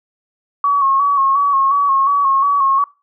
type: tone with vibrato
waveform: sine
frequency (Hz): 1110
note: C#6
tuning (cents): +2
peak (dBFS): -11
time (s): 0.64-2.84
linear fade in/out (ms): 2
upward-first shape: square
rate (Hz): 2.8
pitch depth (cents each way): 39
effects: noise-tail reverb RT60 0.3 s tail -21 dB re dry